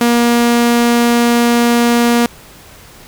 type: tone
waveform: sawtooth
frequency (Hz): 237.3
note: A#3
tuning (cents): +31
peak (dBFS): -5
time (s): 0.01-2.26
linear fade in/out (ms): 2
effects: pink hiss -39 dBFS RMS until 3.07 s